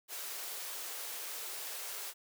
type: high-pass noise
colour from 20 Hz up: white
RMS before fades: -42 dBFS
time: 0.08-2.14 s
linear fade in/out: 50 ms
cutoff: 350 Hz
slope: 48 dB/octave
effects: none